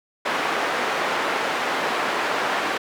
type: band-pass noise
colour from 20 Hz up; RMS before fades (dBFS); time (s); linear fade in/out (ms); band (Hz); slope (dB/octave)
white; -24; 0.25-2.78; 10; 340 to 1600; 12
effects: none